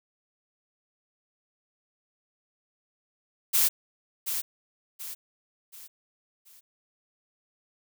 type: noise with echo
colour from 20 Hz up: blue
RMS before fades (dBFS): -22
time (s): 3.53-3.69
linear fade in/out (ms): 20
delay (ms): 730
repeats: 4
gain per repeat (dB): -8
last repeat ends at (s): 6.61
effects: none